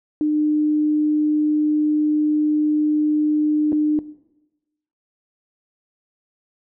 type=tone with dropouts; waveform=sine; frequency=302.3 Hz; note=D#4; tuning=50 cents flat; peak=-16 dBFS; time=0.21-3.99 s; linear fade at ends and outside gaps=1 ms; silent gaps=3.721-3.728 s; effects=noise-tail reverb RT60 1.0 s tail -17 dB re dry